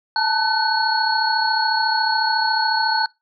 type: tone cluster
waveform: sine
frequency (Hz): 870 / 904 / 1505 / 4351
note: A5 / A5 / F#6 / C#8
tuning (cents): -20 / +47 / +29 / -33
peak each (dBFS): -22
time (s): 0.16-3.06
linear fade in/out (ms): 2
effects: noise-tail reverb RT60 0.2 s tail -22 dB re dry